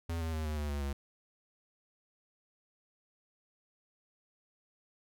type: tone with pitch steps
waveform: square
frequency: 83.5 / 81.03 / 78.63 / 76.3 / 74.05 / 71.86 / 69.73 Hz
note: E2 / E2 / D#2 / D#2 / D2 / D2 / C#2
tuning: +23 / -29 / +19 / -33 / +15 / -37 / +11 cents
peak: -34 dBFS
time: 0.09-0.93 s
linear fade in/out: 5 ms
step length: 120 ms
effects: none